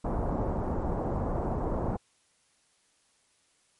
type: low-pass noise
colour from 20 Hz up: pink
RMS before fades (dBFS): -30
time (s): 0.04-1.97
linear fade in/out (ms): 10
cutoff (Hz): 940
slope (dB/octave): 24
effects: white hiss -68 dBFS RMS until 3.79 s + MP3 48 kbps